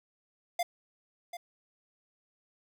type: tone with echo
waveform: square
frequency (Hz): 698.5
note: F5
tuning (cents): 0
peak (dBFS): -28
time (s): 0.59-0.63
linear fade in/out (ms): 5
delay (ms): 740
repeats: 1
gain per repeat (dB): -11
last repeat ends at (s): 1.37
effects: none